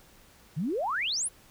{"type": "exponential sweep", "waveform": "sine", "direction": "up", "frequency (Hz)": [135.1, 11175], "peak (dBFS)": -27, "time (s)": [0.56, 1.29], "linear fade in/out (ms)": 20, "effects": ["pink hiss -57 dBFS RMS until 1.5 s"]}